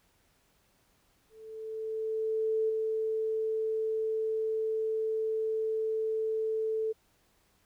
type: tone with ADSR envelope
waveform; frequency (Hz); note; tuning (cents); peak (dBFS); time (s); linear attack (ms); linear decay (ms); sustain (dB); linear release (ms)
sine; 440; A4; 0; -25; 1.29-6.93; 1400; 11; -3; 19
effects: pink hiss -69 dBFS RMS until 7.65 s